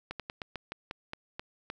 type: slowing click train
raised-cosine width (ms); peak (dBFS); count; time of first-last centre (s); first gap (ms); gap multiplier
0.3; -21; 10; 0.11-1.701; 87; 1.17
effects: none